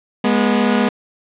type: tone pair together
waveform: sawtooth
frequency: 207.7 / 242.8 Hz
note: G#3 / B3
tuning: 0 / -29 cents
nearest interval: minor third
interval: 271 cents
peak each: -12 dBFS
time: 0.24-0.89 s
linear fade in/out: 5 ms
effects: resampled to 8000 Hz + 7-bit